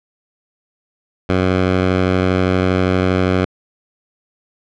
10% pulse tone, 92.5 Hz, F#2, in tune, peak -5 dBFS, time 1.29-3.45 s, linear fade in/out 5 ms, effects low-pass 3000 Hz 12 dB/octave

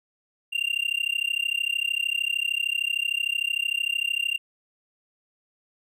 triangle tone with amplitude modulation, 2784 Hz, F7, 6 cents flat, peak -18 dBFS, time 0.52-4.38 s, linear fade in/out 20 ms, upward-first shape sine, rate 33.2 Hz, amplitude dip 100%, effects none

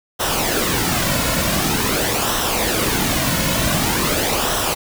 pink noise with flanger, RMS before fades -19 dBFS, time 0.19-4.75 s, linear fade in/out 20 ms, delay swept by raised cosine 0.43 to 2.53 ms, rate 0.46 Hz, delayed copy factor -0.55, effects none

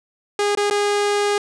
sawtooth tone with dropouts, 410 Hz, G#4, 22 cents flat, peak -13 dBFS, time 0.39-1.38 s, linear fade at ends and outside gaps 2 ms, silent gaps 0.551-0.573 / 0.7-0.709 s, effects resampled to 22050 Hz + 9-bit

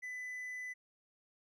triangle tone, 2000 Hz, B6, 21 cents sharp, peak -39 dBFS, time 0.02-0.74 s, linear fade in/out 20 ms, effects resampled to 32000 Hz

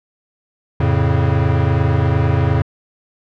square chord, F augmented, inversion none, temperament equal, 87.31 / 110 / 138.59 Hz, F2 / A2 / C#3, 0 / 0 / 0 cents, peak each -18 dBFS, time 0.8-2.62 s, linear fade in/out 5 ms, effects low-pass 2000 Hz 12 dB/octave

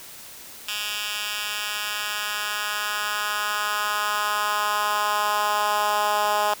10% pulse tone with high-pass filter sweep, 208.4 Hz, G#3, 6 cents sharp, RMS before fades -25 dBFS, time 0.68-6.54 s, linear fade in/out 5 ms, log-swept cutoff 2500 to 760 Hz, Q 1.8, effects white hiss -42 dBFS RMS until 6.6 s

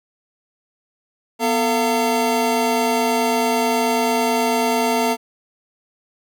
square tone cluster, 245.4 / 444.9 / 687 / 908 Hz, B3 / A4 / F5 / A#5, -11 / +19 / -29 / -46 cents, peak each -23 dBFS, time 1.39-5.17 s, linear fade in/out 50 ms, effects none

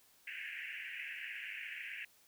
white band-pass noise, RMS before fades -45 dBFS, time 0.27-2.05 s, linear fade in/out 5 ms, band 1600 to 2800 Hz, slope 96 dB/octave, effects white hiss -67 dBFS RMS until 2.27 s

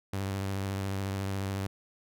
sawtooth tone with vibrato, 97.5 Hz, G2, 9 cents flat, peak -27 dBFS, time 0.13-1.67 s, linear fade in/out 5 ms, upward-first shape triangle, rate 14 Hz, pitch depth 34 cents each way, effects none

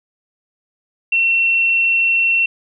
sine tone, 2713 Hz, E7, 49 cents sharp, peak -12 dBFS, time 1.12-2.46 s, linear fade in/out 5 ms, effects none

